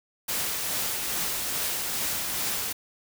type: noise with tremolo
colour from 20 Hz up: white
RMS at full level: -28 dBFS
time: 0.28-2.73 s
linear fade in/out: 10 ms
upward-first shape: triangle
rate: 2.4 Hz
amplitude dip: 30%
effects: none